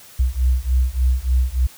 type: beating tone pair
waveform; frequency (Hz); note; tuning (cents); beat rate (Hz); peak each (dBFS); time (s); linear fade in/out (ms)
sine; 61.74 / 65.14; B1 / C2; 0 / -7; 3.4; -18 / -18; 0.19-1.67; 10
effects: white hiss -44 dBFS RMS until 1.77 s